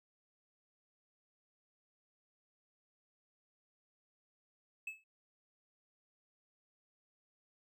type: tone with exponential decay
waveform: triangle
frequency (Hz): 2600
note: E7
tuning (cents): -24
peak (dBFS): -35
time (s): 4.87-5.04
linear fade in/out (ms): 5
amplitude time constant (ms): 36
effects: none